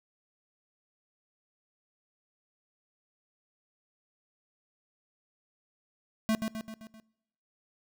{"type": "tone with echo", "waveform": "square", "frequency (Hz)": 220, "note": "A3", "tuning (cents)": 0, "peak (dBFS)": -25, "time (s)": [6.29, 6.35], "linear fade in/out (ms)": 0, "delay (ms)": 130, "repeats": 5, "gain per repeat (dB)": -5, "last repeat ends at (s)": 7, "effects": ["noise-tail reverb RT60 0.9 s tail -23 dB re dry"]}